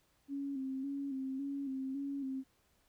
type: tone with vibrato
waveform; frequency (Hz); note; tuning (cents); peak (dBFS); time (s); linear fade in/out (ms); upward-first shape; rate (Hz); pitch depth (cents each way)
sine; 272.1; C#4; -32; -36; 0.28-2.44; 50; square; 1.8; 44
effects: pink hiss -73 dBFS RMS until 2.88 s